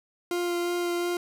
40% pulse tone with vibrato, 349.2 Hz, F4, in tune, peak -25 dBFS, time 0.31-1.17 s, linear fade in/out 2 ms, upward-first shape sine, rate 2.8 Hz, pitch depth 10 cents each way, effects none

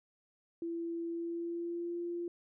sine tone with pitch glide, 336.1 to 345.3 Hz, E4 to F4, +34 to -20 cents, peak -35 dBFS, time 0.62-2.28 s, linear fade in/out 2 ms, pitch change +46 cents, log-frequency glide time 1.08-1.99 s, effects none

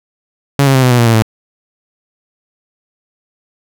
sawtooth tone with pitch steps, 140.1 / 135.41 / 130.87 / 126.48 / 122.25 / 118.15 / 114.19 / 110.37 Hz, C#3 / C#3 / C3 / B2 / B2 / A#2 / A#2 / A2, +19 / -40 / +1 / +42 / -17 / +24 / -35 / +6 cents, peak -3 dBFS, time 0.59-1.222 s, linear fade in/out 0 ms, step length 79 ms, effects none

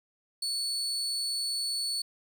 35% pulse tone, 4435 Hz, C#8, in tune, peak -28 dBFS, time 0.42-2.02 s, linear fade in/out 5 ms, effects none

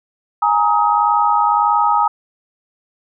sine chord, Ab suspended second, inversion none, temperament equal with one note detuned, 830.6 / 932.3 / 1262.6 Hz, Ab5 / Bb5 / Eb6, 0 / 0 / +25 cents, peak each -16 dBFS, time 0.42-2.08 s, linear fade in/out 5 ms, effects none

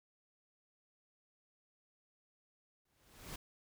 pink noise with exponential growth, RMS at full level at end -44 dBFS, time 2.85-3.36 s, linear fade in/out 5 ms, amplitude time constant 110 ms, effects none

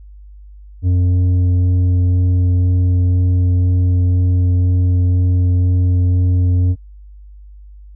sine tone with tanh clipping, 90.2 Hz, F#2, 44 cents flat, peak -12 dBFS, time 0.82-6.76 s, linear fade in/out 50 ms, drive 7 dB, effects noise-tail reverb RT60 0.1 s tail -25 dB re dry + added 50 Hz sine -35 dBFS peak until 7.95 s

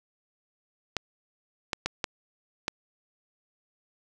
clicks, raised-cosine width 0.2 ms, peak -10 dBFS, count 5, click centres 0.967 / 1.732 / 1.86 / 2.042 / 2.681 s, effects none

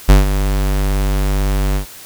square tone with ADSR envelope, 49 Hz, G1, in tune, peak -3 dBFS, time 0.08-1.86 s, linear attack 19 ms, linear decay 150 ms, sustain -11 dB, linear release 100 ms, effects white hiss -36 dBFS RMS until 2.05 s

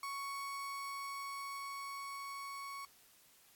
35% pulse tone with level ramp, 1112 Hz, C#6, 5 cents sharp, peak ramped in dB -38 to -42 dBFS, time 0.03-2.85 s, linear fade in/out 2 ms, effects white hiss -65 dBFS RMS until 3.55 s + AAC 64 kbps

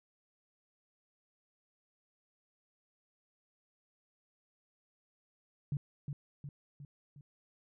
sine tone with echo, 142.6 Hz, C#3, 49 cents sharp, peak -31 dBFS, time 5.72-5.77 s, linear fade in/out 2 ms, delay 360 ms, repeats 4, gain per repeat -5 dB, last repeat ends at 7.21 s, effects none

